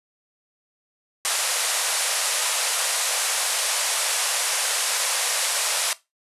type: band-pass noise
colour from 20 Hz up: white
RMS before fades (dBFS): -24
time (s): 1.25-5.93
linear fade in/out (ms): 0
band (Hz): 490 to 11000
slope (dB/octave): 48
effects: noise-tail reverb RT60 0.2 s tail -17 dB re dry + resampled to 32000 Hz